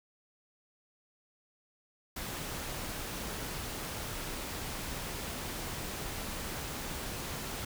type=noise; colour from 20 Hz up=pink; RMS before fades=-39 dBFS; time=2.16-7.65 s; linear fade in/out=5 ms; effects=none